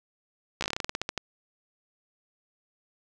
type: slowing click train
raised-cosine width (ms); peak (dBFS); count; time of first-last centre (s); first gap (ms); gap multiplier
0.2; -12; 15; 0.61-1.177; 14; 1.15
effects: none